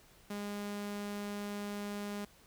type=tone; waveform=sawtooth; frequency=204.7 Hz; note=G#3; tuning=25 cents flat; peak=-34 dBFS; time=0.3-2.25 s; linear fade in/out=5 ms; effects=pink hiss -62 dBFS RMS until 2.46 s